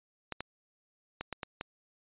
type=clicks; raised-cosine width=0.3 ms; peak=-20 dBFS; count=6; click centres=0.323 / 0.406 / 1.21 / 1.327 / 1.432 / 1.611 s; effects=resampled to 8000 Hz